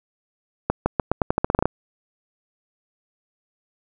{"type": "accelerating click train", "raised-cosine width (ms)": 1, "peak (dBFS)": -4, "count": 13, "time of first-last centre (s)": [0.7, 1.656], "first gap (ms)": 160, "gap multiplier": 0.86, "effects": []}